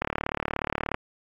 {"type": "click train", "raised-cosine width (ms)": 0.5, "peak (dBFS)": -11, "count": 35, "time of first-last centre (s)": [0.02, 0.944], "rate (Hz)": 36.8, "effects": ["AAC 64 kbps"]}